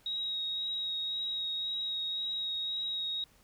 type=tone with vibrato; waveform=sine; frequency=3792 Hz; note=A#7; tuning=29 cents sharp; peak=-32 dBFS; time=0.06-3.24 s; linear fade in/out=2 ms; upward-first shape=sine; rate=1.9 Hz; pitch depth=14 cents each way; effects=pink hiss -64 dBFS RMS until 3.43 s

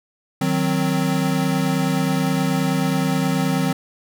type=chord; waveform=square; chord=C diminished; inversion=first; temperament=equal; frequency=155.56 / 185 / 261.6 Hz; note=Eb3 / Gb3 / C4; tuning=0 / 0 / 0 cents; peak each=-23 dBFS; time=0.41-3.73 s; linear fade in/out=5 ms; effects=none

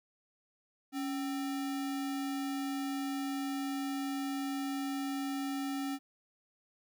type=tone with sample-and-hold; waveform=sine; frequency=277.2 Hz; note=C#4; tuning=in tune; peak=-33 dBFS; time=0.92-5.99 s; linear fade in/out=50 ms; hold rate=1050 Hz; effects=none

